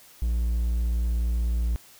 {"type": "tone", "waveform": "triangle", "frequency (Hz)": 58.2, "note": "A#1", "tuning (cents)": -2, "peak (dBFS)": -20, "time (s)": [0.22, 1.76], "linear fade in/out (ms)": 0, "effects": ["white hiss -52 dBFS RMS until 1.99 s"]}